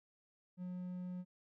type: tone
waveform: triangle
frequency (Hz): 180.7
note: F#3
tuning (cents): -41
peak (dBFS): -39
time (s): 0.57-1.25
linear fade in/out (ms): 50
effects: none